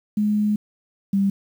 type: tone pair in turn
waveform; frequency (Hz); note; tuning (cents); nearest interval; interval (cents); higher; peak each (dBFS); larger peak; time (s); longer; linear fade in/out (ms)
sine; 209.8 / 197.28; G#3 / G3; +18 / +11; minor second; 107; first; -17 / -16; second; 0.17-0.56 / 1.13-1.3; first; 5
effects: 8-bit